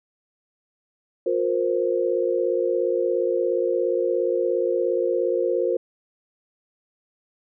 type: chord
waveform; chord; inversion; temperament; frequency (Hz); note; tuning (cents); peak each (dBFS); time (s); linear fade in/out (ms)
sine; F suspended fourth; none; equal with one note detuned; 357.4 / 466.2 / 523.3; F4 / Bb4 / C5; +40 / 0 / 0; -24; 1.26-5.77; 5
effects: none